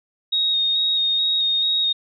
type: tone with vibrato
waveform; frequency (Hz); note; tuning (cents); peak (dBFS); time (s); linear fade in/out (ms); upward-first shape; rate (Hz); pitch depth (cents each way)
sine; 3738; A#7; +4; -17; 0.32-1.93; 10; square; 2.3; 15
effects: none